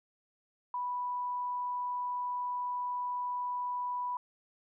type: tone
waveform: sine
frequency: 986 Hz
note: B5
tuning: 3 cents flat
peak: -32 dBFS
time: 0.74-4.17 s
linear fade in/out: 2 ms
effects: none